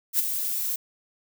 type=noise with ADSR envelope; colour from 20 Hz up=violet; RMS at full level=-20 dBFS; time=0.13-0.76 s; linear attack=61 ms; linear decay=16 ms; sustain=-8 dB; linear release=4 ms; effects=none